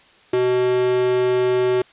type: tone with high-pass filter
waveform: square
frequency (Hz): 125.3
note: B2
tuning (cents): +25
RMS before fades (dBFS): -18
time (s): 0.33-1.82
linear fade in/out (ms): 5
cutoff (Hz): 320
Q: 8.6
effects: white hiss -51 dBFS RMS until 1.92 s + resampled to 8000 Hz